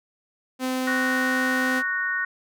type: tone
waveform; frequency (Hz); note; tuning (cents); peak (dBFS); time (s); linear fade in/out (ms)
sawtooth; 257.5; C4; -28; -20; 0.59-1.83; 50
type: harmonic tone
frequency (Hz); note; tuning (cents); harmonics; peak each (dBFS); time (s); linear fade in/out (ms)
370.3; F#4; +1; 3 / 4 / 5; -34 / -26 / -26; 0.87-2.25; 5
effects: none